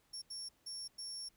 35% pulse tone bursts at uneven times, 5490 Hz, F8, 31 cents flat, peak -40 dBFS, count 4, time 0.13-0.22 / 0.3-0.49 / 0.66-0.88 / 0.98-1.29 s, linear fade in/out 10 ms, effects pink hiss -73 dBFS RMS until 1.36 s

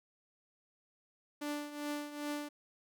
sawtooth tone with tremolo, 293.7 Hz, D4, in tune, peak -31 dBFS, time 1.41-2.49 s, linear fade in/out 10 ms, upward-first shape triangle, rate 2.5 Hz, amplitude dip 75%, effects none

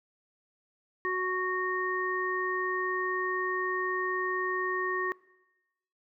harmonic tone, 369.6 Hz, F#4, 2 cents flat, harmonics 1 / 3 / 5, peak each -32 / -32 / -32 dBFS, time 1.05-5.12 s, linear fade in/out 0 ms, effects noise-tail reverb RT60 1.0 s tail -22 dB re dry

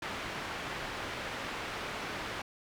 white low-pass noise, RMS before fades -39 dBFS, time 0.02-2.42 s, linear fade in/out 5 ms, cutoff 2200 Hz, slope 12 dB/octave, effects none

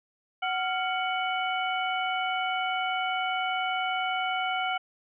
harmonic tone with a mistuned harmonic, 745 Hz, F#5, 12 cents sharp, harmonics 1 / 2 / 3 / 4, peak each -29 / -32 / -34 / -35 dBFS, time 0.42-4.78 s, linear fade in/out 10 ms, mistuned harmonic 2, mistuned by -120 cents, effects none

